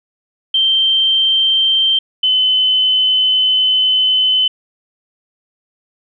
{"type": "tone pair in turn", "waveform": "sine", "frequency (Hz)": [3136, 3036], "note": ["G7", "F#7"], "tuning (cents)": [0, 44], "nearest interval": "minor second", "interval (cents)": 56, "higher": "first", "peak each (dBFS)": -10, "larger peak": "neither", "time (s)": [[0.54, 1.99], [2.23, 4.48]], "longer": "second", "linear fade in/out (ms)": 5, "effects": []}